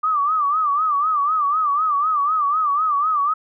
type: tone with vibrato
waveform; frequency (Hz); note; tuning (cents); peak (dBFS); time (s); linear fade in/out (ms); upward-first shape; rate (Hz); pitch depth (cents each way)
sine; 1201; D6; +38; -16; 0.03-3.34; 10; sine; 4; 120
effects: none